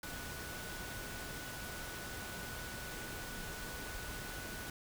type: tone in noise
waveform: sine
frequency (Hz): 1480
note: F#6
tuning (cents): 0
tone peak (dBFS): -49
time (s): 0.03-4.7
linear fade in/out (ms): 2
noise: pink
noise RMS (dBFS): -45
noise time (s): 0.03-4.7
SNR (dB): -7
effects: none